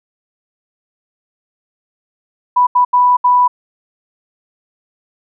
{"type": "tone bursts at uneven times", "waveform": "sine", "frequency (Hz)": 987.8, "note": "B5", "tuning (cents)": 0, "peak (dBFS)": -7, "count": 4, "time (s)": [[2.56, 2.67], [2.75, 2.85], [2.93, 3.17], [3.24, 3.48]], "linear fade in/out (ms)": 10, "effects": []}